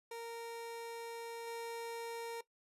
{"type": "tone with level steps", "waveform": "30% pulse", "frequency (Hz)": 463.5, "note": "A#4", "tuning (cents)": -10, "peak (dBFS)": [-40, -38], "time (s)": [0.11, 2.41], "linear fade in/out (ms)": 5, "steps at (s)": 1.47, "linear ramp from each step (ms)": 2, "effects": ["noise-tail reverb RT60 0.1 s tail -18 dB re dry", "resampled to 32000 Hz"]}